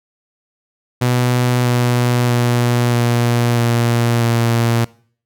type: tone with pitch steps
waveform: sawtooth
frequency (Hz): 123.47 / 122.12 / 120.79 / 119.47 / 118.17 / 116.88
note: B2 / B2 / B2 / A#2 / A#2 / A#2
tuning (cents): 0 / -19 / -38 / +43 / +24 / +5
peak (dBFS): -9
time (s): 1.01-4.85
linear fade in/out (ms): 10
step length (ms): 640
effects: noise-tail reverb RT60 0.5 s tail -22 dB re dry